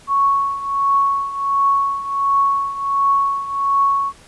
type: tone with tremolo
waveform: sine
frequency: 1108.7 Hz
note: C#6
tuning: in tune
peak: -11 dBFS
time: 0.07-4.13 s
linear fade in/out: 50 ms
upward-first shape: triangle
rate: 1.4 Hz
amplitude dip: 80%
effects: pink hiss -46 dBFS RMS until 4.27 s + resampled to 24000 Hz